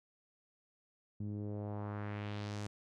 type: tone with low-pass filter sweep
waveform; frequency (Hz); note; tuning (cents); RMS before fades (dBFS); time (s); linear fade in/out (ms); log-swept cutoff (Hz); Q
sawtooth; 103.5; G#2; -5; -41; 1.2-2.67; 5; 220 to 8000; 1.6
effects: none